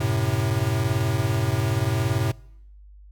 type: chord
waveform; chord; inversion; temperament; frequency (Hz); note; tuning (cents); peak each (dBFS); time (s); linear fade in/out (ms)
square; F# diminished; none; equal; 92.5 / 110 / 130.81; F#2 / A2 / C3; 0 / 0 / 0; -29 / -24 / -26; 0-2.32; 10
effects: noise-tail reverb RT60 0.8 s tail -24 dB re dry + added 50 Hz sine -44 dBFS peak until 3.11 s